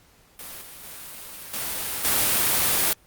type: noise with level steps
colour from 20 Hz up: white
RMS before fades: -38 / -42 / -39 / -29 / -21 dBFS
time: 0.39-2.93 s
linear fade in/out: 2 ms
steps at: 0.61 / 0.83 / 1.53 / 2.04 s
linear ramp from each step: 10 ms
effects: pink hiss -57 dBFS RMS until 3.06 s + Opus 48 kbps